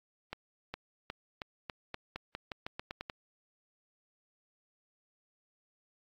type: accelerating click train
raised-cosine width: 0.3 ms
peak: -22 dBFS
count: 14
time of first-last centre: 0.33-3.098 s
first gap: 410 ms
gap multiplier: 0.88
effects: AAC 48 kbps